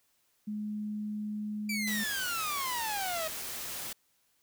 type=tone; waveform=sine; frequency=210.7 Hz; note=G#3; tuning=25 cents sharp; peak=-33 dBFS; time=0.47-2.04 s; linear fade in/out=10 ms
type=exponential sweep; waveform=sawtooth; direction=down; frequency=2360 to 622.3 Hz; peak=-29 dBFS; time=1.69-3.28 s; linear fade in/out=5 ms
type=noise; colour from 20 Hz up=white; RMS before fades=-39 dBFS; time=1.87-3.93 s; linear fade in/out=5 ms
effects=white hiss -72 dBFS RMS until 4.42 s